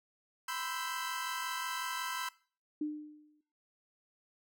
sawtooth chord, C major seventh, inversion third, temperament equal with one note detuned, 987.8 / 1033.3 / 1318.5 / 1568 Hz, B5 / C6 / E6 / G6, 0 / -22 / 0 / 0 cents, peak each -38 dBFS, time 0.48-2.29 s, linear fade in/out 5 ms
sine tone with exponential decay, 301.2 Hz, D4, 44 cents sharp, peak -30 dBFS, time 2.81-3.41 s, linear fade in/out 5 ms, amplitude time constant 130 ms
effects noise-tail reverb RT60 0.4 s tail -20 dB re dry

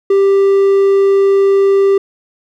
triangle tone, 393.5 Hz, G4, 7 cents sharp, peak -5 dBFS, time 0.1-1.98 s, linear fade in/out 5 ms, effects none

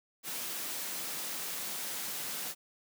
white high-pass noise, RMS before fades -38 dBFS, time 0.23-2.55 s, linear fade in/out 50 ms, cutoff 140 Hz, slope 48 dB/octave, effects none

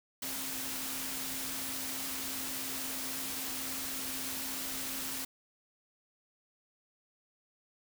sine tone in noise, 264.6 Hz, C4, 20 cents sharp, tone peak -47 dBFS, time 0.22-5.25 s, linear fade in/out 5 ms, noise white, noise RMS -38 dBFS, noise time 0.22-5.25 s, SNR -12 dB, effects none

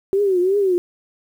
sine tone with vibrato, 380.8 Hz, F#4, 50 cents sharp, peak -14 dBFS, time 0.13-0.78 s, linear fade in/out 0 ms, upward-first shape triangle, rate 2.8 Hz, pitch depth 150 cents each way, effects 8-bit

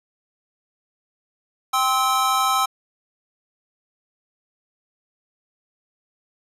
square chord, C major, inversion second, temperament equal with one note detuned, 784 / 1046.5 / 1295.9 Hz, G5 / C6 / E6, 0 / 0 / -30 cents, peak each -24 / -24 / -21 dBFS, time 1.73-2.66 s, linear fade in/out 10 ms, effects resampled to 32000 Hz

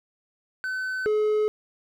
triangle tone pair in turn, 1518 / 426 Hz, F#6 / G#4, +44 / +44 cents, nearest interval octave + minor seventh, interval 2200 cents, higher first, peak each -25 / -18 dBFS, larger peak second, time 0.64-1.06 / 1.06-1.48 s, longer neither, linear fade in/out 0 ms, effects none

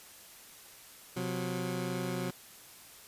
20% pulse tone pair together, 128.34 / 181.2 Hz, C3 / F#3, -33 / -36 cents, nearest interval tritone, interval 597 cents, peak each -32 / -30 dBFS, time 1.16-2.31 s, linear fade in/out 10 ms, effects white hiss -53 dBFS RMS until 3.07 s + resampled to 32000 Hz

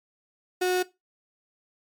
35% pulse tone, 364.9 Hz, F#4, 24 cents flat, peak -20 dBFS, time 0.61-0.83 s, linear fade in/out 10 ms, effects noise-tail reverb RT60 0.2 s tail -17 dB re dry + MP3 96 kbps

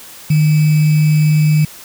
sine tone with sample-and-hold, 153 Hz, D#3, 29 cents flat, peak -8 dBFS, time 0.3-1.65 s, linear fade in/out 5 ms, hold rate 2450 Hz, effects white hiss -36 dBFS RMS until 1.84 s

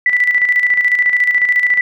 sine tone with tremolo, 1975.5 Hz, B6, in tune, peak -8 dBFS, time 0.06-1.81 s, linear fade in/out 2 ms, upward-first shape square, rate 14 Hz, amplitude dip 55%, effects none

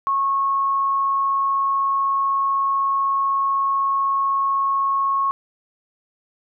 sine tone, 1096 Hz, C#6, 20 cents flat, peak -17 dBFS, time 0.07-5.31 s, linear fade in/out 0 ms, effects none

